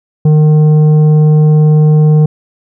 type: tone with tanh clipping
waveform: triangle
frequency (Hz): 153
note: D#3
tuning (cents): -29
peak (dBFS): -5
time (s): 0.25-2.26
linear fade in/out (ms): 5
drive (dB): 12
effects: none